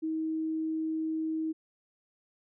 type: tone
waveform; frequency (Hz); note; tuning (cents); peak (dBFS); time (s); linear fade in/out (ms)
sine; 317.8; D#4; +37; -29; 0.02-1.53; 20
effects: none